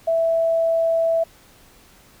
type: tone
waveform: sine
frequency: 659.3 Hz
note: E5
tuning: in tune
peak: -16 dBFS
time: 0.07-1.24 s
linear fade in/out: 10 ms
effects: pink hiss -51 dBFS RMS until 2.2 s